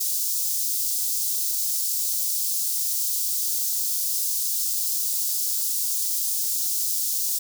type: high-pass noise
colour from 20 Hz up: white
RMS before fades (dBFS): -25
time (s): 0-7.39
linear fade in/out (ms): 10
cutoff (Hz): 4900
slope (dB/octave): 24
effects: none